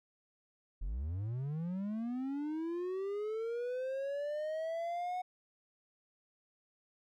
triangle linear sweep, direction up, 37.34 to 737 Hz, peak -33 dBFS, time 0.81-5.22 s, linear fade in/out 10 ms, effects none

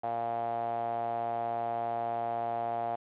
sawtooth tone with band-pass filter, 116.54 Hz, A#2, in tune, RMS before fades -33 dBFS, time 0.03-2.96 s, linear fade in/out 10 ms, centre 730 Hz, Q 9.1, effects resampled to 8000 Hz + 10-bit

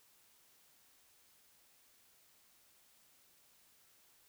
silence, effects white hiss -68 dBFS RMS until 4.28 s

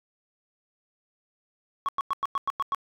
sine tone bursts, 1108 Hz, C#6, 1 cent flat, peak -21 dBFS, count 8, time 1.86-2.747 s, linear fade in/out 0 ms, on 26 ms, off 97 ms, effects tanh soft clip ceiling -22 dBFS

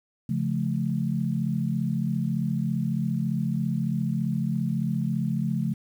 sine chord, Db augmented, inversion none, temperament just, 138.59 / 173.24 / 216.5 Hz, Db3 / F3 / A3, 0 / -14 / -28 cents, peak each -28 dBFS, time 0.29-5.74 s, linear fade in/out 5 ms, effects 9-bit

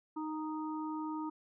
harmonic tone, 310.6 Hz, D#4, 3 cents flat, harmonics 1 / 3 / 4, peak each -37 / -42 / -47 dBFS, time 0.16-1.3 s, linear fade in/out 10 ms, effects none

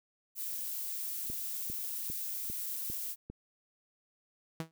violet noise, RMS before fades -38 dBFS, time 0.35-3.16 s, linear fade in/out 50 ms
click train, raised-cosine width 3 ms, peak -30 dBFS, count 6, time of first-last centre 1.3-3.3 s, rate 2.5 Hz
sawtooth tone with exponential decay, 162 Hz, E3, 30 cents flat, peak -28 dBFS, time 4.6-4.71 s, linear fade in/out 0 ms, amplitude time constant 23 ms
effects none

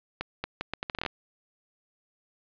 accelerating click train, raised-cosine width 0.3 ms, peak -15 dBFS, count 12, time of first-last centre 0.21-1.062 s, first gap 230 ms, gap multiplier 0.74, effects resampled to 11025 Hz + 9-bit

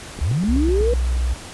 click train, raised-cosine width 3 ms, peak -18 dBFS, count 7, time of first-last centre 0.19-0.933 s, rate 8.07 Hz
sine linear sweep, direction up, 56.9 to 498.8 Hz, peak -17 dBFS, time 0.21-0.94 s, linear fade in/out 5 ms
sine tone with pitch glide, 65.41 to 61.38 Hz, C2 to B1, 0 to -10 cents, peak -17 dBFS, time 0.48-1.34 s, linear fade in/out 10 ms, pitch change -110 cents, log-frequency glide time 0.64-0.74 s
effects pink hiss -36 dBFS RMS until 1.53 s + resampled to 24000 Hz

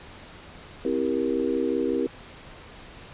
sine chord, C dominant seventh, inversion none, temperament just, 261.6 / 327 / 392.4 / 470.9 Hz, C4 / E4 / G4 / Bb4, 0 / -14 / +2 / +18 cents, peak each -28 dBFS, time 0.85-2.07 s, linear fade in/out 2 ms, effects pink hiss -45 dBFS RMS until 3.13 s + resampled to 8000 Hz

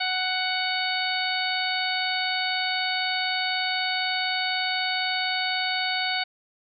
harmonic tone, 743 Hz, F#5, 7 cents sharp, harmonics 1 / 2 / 3 / 4 / 5 / 6, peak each -30 / -31 / -30 / -33 / -32 / -31 dBFS, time 0-6.24 s, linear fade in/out 10 ms, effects none

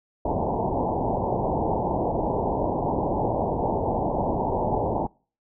white low-pass noise, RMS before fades -25 dBFS, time 0.25-5.07 s, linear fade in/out 5 ms, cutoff 940 Hz, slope 96 dB/octave, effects noise-tail reverb RT60 0.4 s tail -25 dB re dry

